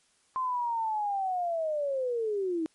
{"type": "linear sweep", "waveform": "sine", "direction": "down", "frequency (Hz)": [1046.5, 311.1], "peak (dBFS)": -27, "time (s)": [0.36, 2.66], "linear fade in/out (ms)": 0, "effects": ["white hiss -67 dBFS RMS until 2.74 s", "MP3 48 kbps"]}